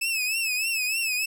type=tone with vibrato; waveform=sawtooth; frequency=2600 Hz; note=E7; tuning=24 cents flat; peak=-21 dBFS; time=0.01-1.26 s; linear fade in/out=10 ms; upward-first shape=triangle; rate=3.3 Hz; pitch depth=110 cents each way; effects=none